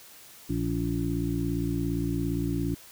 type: harmonic tone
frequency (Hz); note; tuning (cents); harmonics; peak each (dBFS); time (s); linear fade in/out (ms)
57.4; A#1; -26; 1 / 2 / 3 / 5 / 6; -34 / -32 / -32 / -30 / -35; 0.49-2.75; 10
effects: white hiss -50 dBFS RMS until 2.91 s